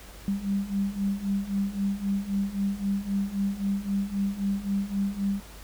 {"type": "beating tone pair", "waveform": "sine", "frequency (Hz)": [196, 199.8], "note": ["G3", "G3"], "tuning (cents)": [0, 33], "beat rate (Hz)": 3.8, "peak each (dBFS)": [-30, -27], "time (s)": [0.28, 5.4], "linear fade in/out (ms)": 0, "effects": ["added 50 Hz sine -45 dBFS peak until 5.63 s", "pink hiss -48 dBFS RMS until 5.63 s"]}